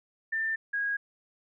sine tone pair in turn, 1788 / 1643.5 Hz, A6 / G#6, +27 / -19 cents, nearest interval minor second, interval 146 cents, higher first, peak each -27 dBFS, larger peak neither, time 0.32-0.56 / 0.73-0.97 s, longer neither, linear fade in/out 10 ms, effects none

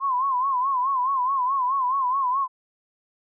sine tone with vibrato, 1046.5 Hz, C6, in tune, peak -20 dBFS, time 0-2.48 s, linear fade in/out 50 ms, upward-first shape sine, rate 4.7 Hz, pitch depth 110 cents each way, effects none

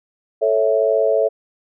sine chord, A major, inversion none, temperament equal with one note detuned, 440 / 554.4 / 656.6 Hz, A4 / C#5 / E5, 0 / 0 / -7 cents, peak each -18 dBFS, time 0.41-1.29 s, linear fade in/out 20 ms, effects none

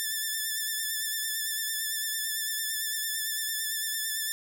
5% pulse tone with vibrato, 1760 Hz, A6, in tune, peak -19 dBFS, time 0-4.32 s, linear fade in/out 0 ms, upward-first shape sine, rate 8.9 Hz, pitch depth 35 cents each way, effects none

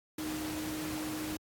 sine tone in noise, 309.2 Hz, D#4, 11 cents flat, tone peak -36 dBFS, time 0.18-1.37 s, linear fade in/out 5 ms, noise pink, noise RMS -41 dBFS, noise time 0.18-1.37 s, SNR +2 dB, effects high-pass 80 Hz 12 dB/octave + AAC 64 kbps

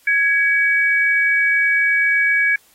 sine tone pair together, 1661.2 / 2272 Hz, G#6 / C#7, 0 / +42 cents, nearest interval perfect fourth, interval 542 cents, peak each -16 dBFS, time 0.07-2.56 s, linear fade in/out 5 ms, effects white hiss -54 dBFS RMS until 2.74 s + AAC 48 kbps

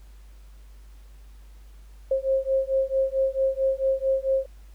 sine beating tone pair, 532 / 536.5 Hz, C5 / C5, +29 / +43 cents, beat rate 4.5 Hz, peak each -24 dBFS, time 2.11-4.46 s, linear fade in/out 5 ms, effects added 50 Hz sine -44 dBFS peak until 4.74 s + pink hiss -61 dBFS RMS until 4.74 s

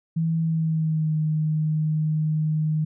sine tone with pitch glide, 163.1 to 155.02 Hz, E3 to D#3, -18 to -6 cents, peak -20 dBFS, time 0.16-2.85 s, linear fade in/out 10 ms, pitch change -88 cents, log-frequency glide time 0.4-1.16 s, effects none

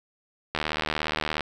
click train, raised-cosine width 0.3 ms, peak -10 dBFS, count 67, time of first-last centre 0.55-1.407 s, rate 77 Hz, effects 8-bit

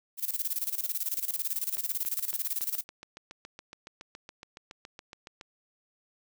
violet noise with tremolo, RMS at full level -30 dBFS, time 0.17-2.84 s, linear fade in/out 50 ms, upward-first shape square, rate 18 Hz, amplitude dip 80%
click train, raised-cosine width 0.2 ms, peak -27 dBFS, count 27, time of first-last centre 1.77-5.411 s, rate 7.14 Hz
effects none

